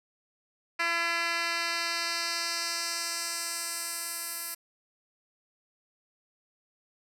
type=tone with band-pass filter sweep; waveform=10% pulse; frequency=338.2 Hz; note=E4; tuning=44 cents sharp; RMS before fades=-32 dBFS; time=0.79-4.55 s; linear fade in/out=10 ms; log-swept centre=2500 to 12000 Hz; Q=1.3; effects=none